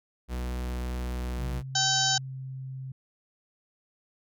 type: tone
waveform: 45% pulse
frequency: 61.74 Hz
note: B1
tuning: in tune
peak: -30 dBFS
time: 0.28-1.63 s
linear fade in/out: 50 ms
type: tone with pitch glide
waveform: sine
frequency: 132.6 to 131.84 Hz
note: C3 to C3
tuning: +23 to +14 cents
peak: -35 dBFS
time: 1.38-2.92 s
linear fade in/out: 5 ms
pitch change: -9 cents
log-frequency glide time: 2.26-2.31 s
type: harmonic tone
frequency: 771 Hz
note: G5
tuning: 29 cents flat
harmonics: 1 / 2 / 4 / 5 / 6 / 7 / 8 / 9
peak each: -31 / -31 / -31 / -31 / -31 / -31 / -31 / -31 dBFS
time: 1.75-2.18 s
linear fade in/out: 5 ms
effects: none